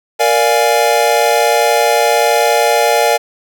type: chord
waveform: square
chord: Bb dominant seventh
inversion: none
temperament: equal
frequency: 466.2 / 587.3 / 698.5 / 830.6 Hz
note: Bb4 / D5 / F5 / Ab5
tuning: 0 / 0 / 0 / 0 cents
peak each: -16 dBFS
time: 0.19-3.18 s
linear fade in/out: 20 ms
effects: none